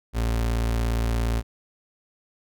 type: tone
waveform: 35% pulse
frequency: 57.2 Hz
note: A#1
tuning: 32 cents flat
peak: -20 dBFS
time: 0.13-1.43 s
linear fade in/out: 50 ms
effects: none